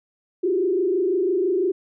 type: tone with frequency modulation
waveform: sine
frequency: 370 Hz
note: F#4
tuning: in tune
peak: -18 dBFS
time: 0.43-1.72 s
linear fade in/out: 10 ms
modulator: 26 Hz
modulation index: 1.2
effects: none